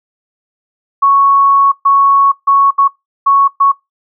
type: tone bursts at uneven times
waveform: sine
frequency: 1108.7 Hz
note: C#6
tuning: in tune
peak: -5 dBFS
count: 6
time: 1.02-1.72 / 1.85-2.32 / 2.47-2.71 / 2.78-2.88 / 3.26-3.48 / 3.6-3.72 s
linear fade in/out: 10 ms
effects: noise-tail reverb RT60 0.2 s tail -23 dB re dry